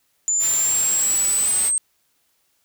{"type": "exponential sweep", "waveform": "sine", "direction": "up", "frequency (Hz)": [7040, 8372], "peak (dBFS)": -17, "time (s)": [0.28, 1.78], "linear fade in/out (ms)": 0}
{"type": "noise", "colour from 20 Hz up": "white", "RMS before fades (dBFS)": -29, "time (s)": [0.39, 1.72], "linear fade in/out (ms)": 50}
{"effects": ["white hiss -66 dBFS RMS until 2.64 s"]}